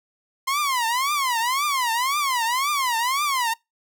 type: tone with vibrato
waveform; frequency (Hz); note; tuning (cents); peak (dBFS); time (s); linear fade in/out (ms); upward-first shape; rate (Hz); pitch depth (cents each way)
sawtooth; 1039; C6; -12; -17; 0.47-3.54; 10; triangle; 1.9; 270
effects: noise-tail reverb RT60 0.2 s tail -25 dB re dry